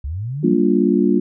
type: linear sweep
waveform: sine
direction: up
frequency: 62.8 to 196.8 Hz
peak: -22 dBFS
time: 0.04-0.6 s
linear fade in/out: 5 ms
type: chord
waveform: sine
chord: G minor seventh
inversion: none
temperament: just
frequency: 196 / 235.2 / 294 / 352.8 Hz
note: G3 / Bb3 / D4 / F4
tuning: 0 / +16 / +2 / +18 cents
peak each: -18 dBFS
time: 0.43-1.2 s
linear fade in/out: 10 ms
effects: none